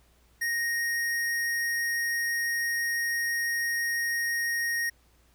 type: tone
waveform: square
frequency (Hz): 1866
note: A#6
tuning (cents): +1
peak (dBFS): -27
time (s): 0.41-4.9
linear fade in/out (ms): 10
effects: added 60 Hz sine -62 dBFS peak until 5.34 s + pink hiss -65 dBFS RMS until 5.34 s